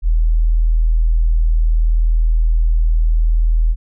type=tone; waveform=sine; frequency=40.35 Hz; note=E1; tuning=36 cents flat; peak=-10 dBFS; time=0.02-3.76 s; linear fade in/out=50 ms; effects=none